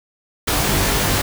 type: noise with comb filter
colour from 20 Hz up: pink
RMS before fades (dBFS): -18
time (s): 0.47-1.22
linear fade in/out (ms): 10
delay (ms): 20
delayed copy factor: +0.7
effects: none

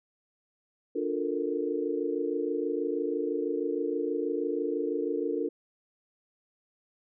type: chord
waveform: sine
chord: Bb major seventh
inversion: first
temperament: equal with one note detuned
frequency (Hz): 293.7 / 353.1 / 440 / 466.2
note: D4 / F4 / A4 / Bb4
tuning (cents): 0 / +19 / 0 / 0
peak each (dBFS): -33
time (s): 0.95-5.49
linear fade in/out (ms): 10
effects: none

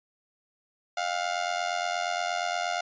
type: tone with amplitude modulation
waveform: sawtooth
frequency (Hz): 706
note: F5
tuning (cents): +19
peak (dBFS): -20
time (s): 0.97-2.81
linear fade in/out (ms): 5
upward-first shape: sine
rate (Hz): 88.5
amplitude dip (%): 80
effects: resampled to 16000 Hz

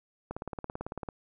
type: click train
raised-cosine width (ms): 1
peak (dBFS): -22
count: 15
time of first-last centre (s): 0.31-1.088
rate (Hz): 18
effects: none

